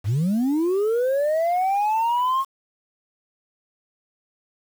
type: linear sweep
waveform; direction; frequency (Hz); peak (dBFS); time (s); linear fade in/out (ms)
sine; up; 89.6 to 1088; -16; 0.04-2.45; 50
effects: tanh soft clip ceiling -17 dBFS + 7-bit